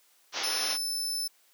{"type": "low-pass noise", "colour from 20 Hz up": "white", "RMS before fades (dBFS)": -33, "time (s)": [0.32, 0.78], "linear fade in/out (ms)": 50, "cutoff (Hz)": 6200, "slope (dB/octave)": 96}
{"type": "tone", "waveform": "sawtooth", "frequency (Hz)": 5274, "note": "E8", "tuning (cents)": 0, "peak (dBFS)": -27, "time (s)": [0.43, 1.28], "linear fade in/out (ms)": 10}
{"effects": ["white hiss -64 dBFS RMS until 1.53 s", "high-pass 400 Hz 12 dB/octave"]}